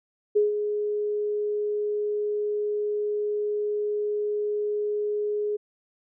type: tone with ADSR envelope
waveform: sine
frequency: 417.6 Hz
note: G#4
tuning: 10 cents sharp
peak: -16 dBFS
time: 0.35-5.57 s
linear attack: 16 ms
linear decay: 150 ms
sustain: -8 dB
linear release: 14 ms
effects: none